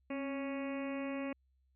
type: harmonic tone with a mistuned harmonic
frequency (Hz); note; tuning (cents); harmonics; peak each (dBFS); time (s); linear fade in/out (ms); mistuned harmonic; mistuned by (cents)
277.2; C#4; 0; 1 / 2 / 3 / 4 / 5 / 6 / 7 / 8 / 9 / 10; -38 / -42 / -53 / -50 / -58 / -57 / -53 / -52 / -52 / -56; 0.1-1.33; 5; 1; -45
effects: added 65 Hz sine -70 dBFS peak until 1.75 s